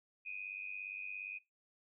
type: tone with amplitude modulation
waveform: sine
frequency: 2489 Hz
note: D#7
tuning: in tune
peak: -38 dBFS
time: 0.25-1.39 s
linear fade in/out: 20 ms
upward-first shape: sine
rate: 97.3 Hz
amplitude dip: 85%
effects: noise-tail reverb RT60 0.2 s tail -19 dB re dry